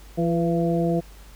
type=harmonic tone with a mistuned harmonic; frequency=169.6 Hz; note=E3; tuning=50 cents sharp; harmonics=1 / 2 / 3 / 4; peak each=-22 / -25 / -27 / -28 dBFS; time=0.17-1.01 s; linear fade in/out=20 ms; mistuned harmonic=3; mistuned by=-39 cents; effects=added 50 Hz sine -43 dBFS peak until 1.35 s + pink hiss -51 dBFS RMS until 1.35 s